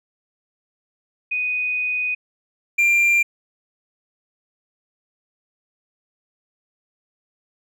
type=tone pair in turn; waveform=sine / triangle; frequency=2489 / 2381 Hz; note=D#7 / D7; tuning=0 / +23 cents; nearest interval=minor second; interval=77 cents; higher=first; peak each=-20 / -12 dBFS; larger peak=second; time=1.31-2.15 / 2.78-3.23 s; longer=first; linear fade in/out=10 ms; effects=none